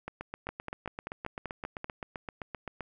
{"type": "two click trains", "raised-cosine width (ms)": 0.5, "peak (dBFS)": [-21, -22], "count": [8, 22], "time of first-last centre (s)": [[0.49, 1.844], [0.08, 2.807]], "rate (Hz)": [5.17, 7.7], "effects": []}